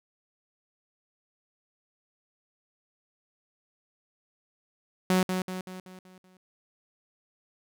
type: tone with echo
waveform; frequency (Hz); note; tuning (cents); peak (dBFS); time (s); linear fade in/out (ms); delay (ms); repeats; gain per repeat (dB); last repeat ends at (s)
sawtooth; 185; F#3; 0; -17; 5.1-5.23; 2; 190; 6; -6; 6.37
effects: none